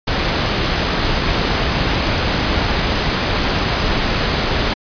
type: noise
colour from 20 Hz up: pink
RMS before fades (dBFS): -17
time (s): 0.07-4.74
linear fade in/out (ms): 10
effects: resampled to 11025 Hz